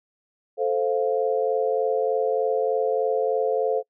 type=chord; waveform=sine; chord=F major; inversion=first; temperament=equal; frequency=440 / 523.3 / 698.5 Hz; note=A4 / C5 / F5; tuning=0 / 0 / 0 cents; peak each=-23 / -24 / -28 dBFS; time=0.57-3.83 s; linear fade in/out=50 ms; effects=noise-tail reverb RT60 0.1 s tail -25 dB re dry